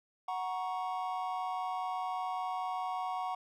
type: chord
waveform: triangle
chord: F# major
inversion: none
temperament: equal with one note detuned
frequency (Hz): 740 / 943.7 / 1108.7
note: F#5 / A#5 / C#6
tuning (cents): 0 / +21 / 0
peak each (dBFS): -34 / -38 / -38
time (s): 0.28-3.35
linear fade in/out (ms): 5
effects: none